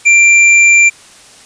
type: tone with tanh clipping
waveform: sine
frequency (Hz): 2364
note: D7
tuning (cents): +11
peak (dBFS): -5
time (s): 0.05-0.9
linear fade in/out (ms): 20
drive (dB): 16
effects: white hiss -39 dBFS RMS until 1.45 s + resampled to 22050 Hz